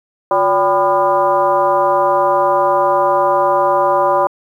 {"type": "tone with frequency modulation", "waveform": "sine", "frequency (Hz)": 784, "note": "G5", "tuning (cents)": 0, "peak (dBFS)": -10, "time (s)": [0.31, 4.27], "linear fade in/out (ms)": 2, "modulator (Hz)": 212, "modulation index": 1.7, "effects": ["high-pass 200 Hz 12 dB/octave", "8-bit"]}